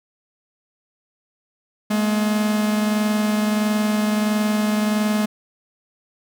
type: tone pair together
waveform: 45% pulse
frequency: 211.6 / 233.1 Hz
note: G#3 / A#3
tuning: +33 / 0 cents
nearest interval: major second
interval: 167 cents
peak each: -18 / -28 dBFS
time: 1.9-5.26 s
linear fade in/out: 10 ms
effects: none